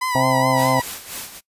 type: tone with vibrato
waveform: 30% pulse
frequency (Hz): 998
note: B5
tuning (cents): +18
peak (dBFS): -18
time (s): 0.01-0.82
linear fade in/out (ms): 10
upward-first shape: sine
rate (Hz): 4.7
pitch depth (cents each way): 52
type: harmonic tone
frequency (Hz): 130.81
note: C3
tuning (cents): 0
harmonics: 1 / 2 / 4 / 5 / 6 / 7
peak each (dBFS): -23 / -23 / -23 / -23 / -23 / -23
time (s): 0.15-0.8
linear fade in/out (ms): 2
type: noise with tremolo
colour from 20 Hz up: white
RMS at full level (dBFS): -29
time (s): 0.55-1.41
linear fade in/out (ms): 50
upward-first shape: sine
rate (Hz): 3.6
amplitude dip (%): 70
effects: noise-tail reverb RT60 0.1 s tail -21 dB re dry + resampled to 32000 Hz